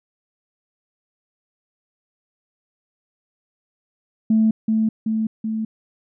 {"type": "tone with echo", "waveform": "sine", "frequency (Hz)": 220, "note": "A3", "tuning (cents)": 0, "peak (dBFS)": -12, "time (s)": [4.3, 4.51], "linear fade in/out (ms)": 5, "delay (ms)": 380, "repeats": 3, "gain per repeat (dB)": -3, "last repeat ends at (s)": 5.65, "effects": ["tanh soft clip ceiling -8 dBFS"]}